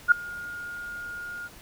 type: tone with ADSR envelope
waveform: sine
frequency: 1423 Hz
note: F6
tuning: 32 cents sharp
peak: -10 dBFS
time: 0.08-1.49 s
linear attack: 36 ms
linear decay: 6 ms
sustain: -24 dB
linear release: 31 ms
effects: pink hiss -49 dBFS RMS until 1.61 s